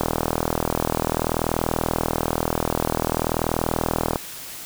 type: click train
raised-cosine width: 1 ms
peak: -6 dBFS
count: 169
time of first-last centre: 0.01-4.158 s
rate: 40.5 Hz
effects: white hiss -36 dBFS RMS until 4.65 s